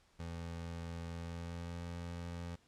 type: tone with pitch glide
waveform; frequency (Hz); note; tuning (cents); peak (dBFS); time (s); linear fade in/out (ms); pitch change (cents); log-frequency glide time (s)
25% pulse; 84.3 to 86.02; E2 to F2; +39 to -26; -38; 0.19-2.56; 10; +35; 1.15-1.79
effects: pink hiss -70 dBFS RMS until 2.67 s + low-pass 8000 Hz 12 dB/octave